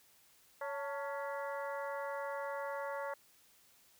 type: harmonic tone with a mistuned harmonic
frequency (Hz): 280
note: C#4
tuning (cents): +18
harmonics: 2 / 3 / 4 / 5 / 6 / 7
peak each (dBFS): -40 / -44 / -46 / -48 / -50 / -51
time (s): 0.61-3.14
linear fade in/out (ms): 5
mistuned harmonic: 3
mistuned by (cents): +100
effects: white hiss -66 dBFS RMS until 3.99 s